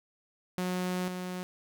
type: tone pair in turn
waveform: sawtooth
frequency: 181.9 / 181.9 Hz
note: F#3 / F#3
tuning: -29 / -29 cents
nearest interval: unison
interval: 0 cents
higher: neither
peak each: -26 / -31 dBFS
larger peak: first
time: 0.58-1.08 / 1.08-1.43 s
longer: first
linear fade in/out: 0 ms
effects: none